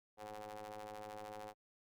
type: ring-modulated tone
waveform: sawtooth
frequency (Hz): 104.9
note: G#2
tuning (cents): +18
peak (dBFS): -40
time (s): 0.17-1.54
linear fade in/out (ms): 50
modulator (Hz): 636
effects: Opus 48 kbps